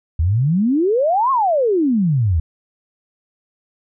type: exponential two-way sweep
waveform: sine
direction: up then down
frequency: 75 to 1108.7 to 75 Hz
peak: -13 dBFS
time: 0.19-2.4 s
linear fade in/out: 5 ms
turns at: 1.31 s
effects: none